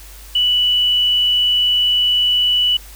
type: tone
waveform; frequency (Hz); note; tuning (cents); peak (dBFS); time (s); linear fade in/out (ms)
sine; 2960; F#7; 0; -12; 0.35-2.77; 5
effects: added 50 Hz sine -37 dBFS peak until 2.95 s + white hiss -41 dBFS RMS until 2.95 s